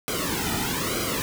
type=noise with flanger; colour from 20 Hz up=pink; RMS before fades=-27 dBFS; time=0.08-1.22 s; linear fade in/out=0 ms; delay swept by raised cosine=1.1 to 1.85 ms; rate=1.1 Hz; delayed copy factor=-0.9; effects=none